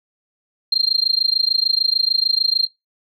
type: tone with amplitude modulation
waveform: sine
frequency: 4186 Hz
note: C8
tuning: in tune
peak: -10 dBFS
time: 0.72-2.67 s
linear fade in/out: 5 ms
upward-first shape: sine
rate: 26.7 Hz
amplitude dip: 100%
effects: noise-tail reverb RT60 0.2 s tail -22 dB re dry + tanh soft clip ceiling -6 dBFS